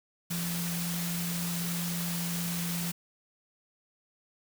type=tone in noise; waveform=sine; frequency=172.2 Hz; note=F3; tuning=24 cents flat; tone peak=-32 dBFS; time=0.3-2.92 s; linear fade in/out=10 ms; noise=white; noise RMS=-36 dBFS; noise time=0.3-2.92 s; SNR=+1 dB; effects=none